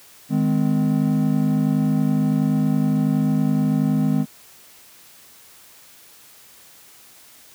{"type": "chord", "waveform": "triangle", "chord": "Ab major", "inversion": "second", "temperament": "equal with one note detuned", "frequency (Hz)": [155.56, 207.7, 257], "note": ["Eb3", "Ab3", "C4"], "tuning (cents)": [0, 0, -31], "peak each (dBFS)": -19, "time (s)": [0.29, 4.26], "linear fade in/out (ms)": 50, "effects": ["white hiss -48 dBFS RMS until 7.54 s", "high-pass 60 Hz 12 dB/octave"]}